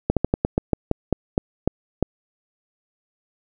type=slowing click train; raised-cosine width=2 ms; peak=-4 dBFS; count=12; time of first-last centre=0.1-2.027 s; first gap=67 ms; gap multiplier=1.18; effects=none